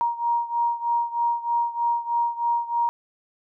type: beating tone pair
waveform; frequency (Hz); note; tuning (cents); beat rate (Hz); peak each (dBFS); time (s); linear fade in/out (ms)
sine; 941 / 944.2; A#5 / A#5; +16 / +22; 3.2; -23 / -26; 0.01-2.89; 0
effects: none